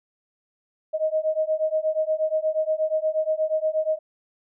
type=beating tone pair; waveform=sine; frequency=622.3 / 630.7 Hz; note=D#5 / D#5; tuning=0 / +23 cents; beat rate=8.4 Hz; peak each=-24 dBFS; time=0.93-3.99 s; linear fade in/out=20 ms; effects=none